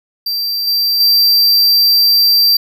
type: tone with level steps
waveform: square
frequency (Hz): 4699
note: D8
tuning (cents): 0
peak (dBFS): -16 / -12 / -8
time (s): 0.26-2.57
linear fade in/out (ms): 5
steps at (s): 0.67 / 1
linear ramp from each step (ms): 5
effects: none